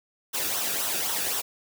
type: noise with flanger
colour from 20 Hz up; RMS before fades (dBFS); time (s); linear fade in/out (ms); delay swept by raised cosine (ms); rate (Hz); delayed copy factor
white; -28; 0.33-1.42; 20; 0.42 to 0.99; 3.9; -0.6
effects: none